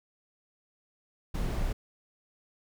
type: noise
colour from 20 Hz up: brown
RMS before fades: -30 dBFS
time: 1.34-1.73 s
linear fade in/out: 10 ms
effects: none